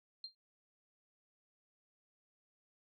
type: tone with exponential decay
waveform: sine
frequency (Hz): 4186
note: C8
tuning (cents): 0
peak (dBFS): -39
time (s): 0.24-0.35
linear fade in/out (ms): 2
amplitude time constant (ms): 22
effects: none